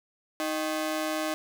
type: ring-modulated tone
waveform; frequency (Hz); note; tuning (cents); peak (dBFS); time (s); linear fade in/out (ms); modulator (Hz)
sawtooth; 466.2; A#4; 0; -21; 0.4-1.34; 0; 153
effects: none